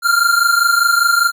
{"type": "tone pair together", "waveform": "square", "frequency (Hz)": [1381, 1406], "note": ["F6", "F6"], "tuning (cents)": [-20, 11], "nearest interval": "unison", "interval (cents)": 31, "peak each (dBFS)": [-14, -15], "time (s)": [0.02, 1.32], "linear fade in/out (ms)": 50, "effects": []}